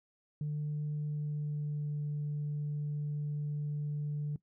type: tone with pitch glide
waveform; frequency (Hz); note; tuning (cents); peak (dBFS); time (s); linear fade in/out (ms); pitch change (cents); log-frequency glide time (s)
sine; 149.3 to 147.59; D3 to D3; +29 to +9; -31; 0.41-4.36; 2; -20; 1-2
effects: noise-tail reverb RT60 0.1 s tail -19 dB re dry + tanh soft clip ceiling -30 dBFS